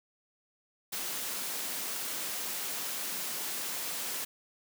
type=high-pass noise; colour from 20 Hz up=white; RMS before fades=-36 dBFS; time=0.92-4.25 s; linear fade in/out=10 ms; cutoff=160 Hz; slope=24 dB/octave; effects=none